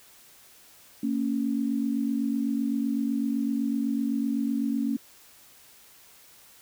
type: tone pair together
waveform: sine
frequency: 229.3 / 277.2 Hz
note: A#3 / C#4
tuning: -28 / 0 cents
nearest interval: minor third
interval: 328 cents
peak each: -27 dBFS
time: 1.03-4.97 s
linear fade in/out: 5 ms
effects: white hiss -54 dBFS RMS until 6.61 s